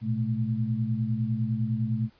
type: tone cluster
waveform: sine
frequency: 114 / 123.9 / 218 Hz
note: A#2 / B2 / A3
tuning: -38 / +6 / -16 cents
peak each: -29 dBFS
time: 0.01-2.1 s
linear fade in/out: 50 ms
effects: pink hiss -62 dBFS RMS until 2.19 s + resampled to 11025 Hz